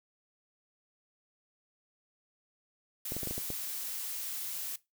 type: noise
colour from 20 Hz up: blue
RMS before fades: -38 dBFS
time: 3.05-4.76 s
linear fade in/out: 5 ms
type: clicks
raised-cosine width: 2 ms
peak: -25 dBFS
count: 7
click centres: 3.121 / 3.166 / 3.232 / 3.273 / 3.31 / 3.38 / 3.503 s
effects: noise-tail reverb RT60 0.2 s tail -19 dB re dry